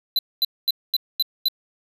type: tone bursts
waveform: square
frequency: 4010 Hz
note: B7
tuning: 26 cents sharp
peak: -17 dBFS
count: 6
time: 0.16-1.484 s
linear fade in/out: 2 ms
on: 29 ms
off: 230 ms
effects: none